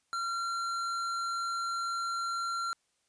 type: tone with hard clipping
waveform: sine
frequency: 1371 Hz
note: F6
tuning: 32 cents flat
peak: -33 dBFS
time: 0.13-2.73 s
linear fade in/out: 0 ms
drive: 12 dB
effects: white hiss -75 dBFS RMS until 3.08 s + resampled to 22050 Hz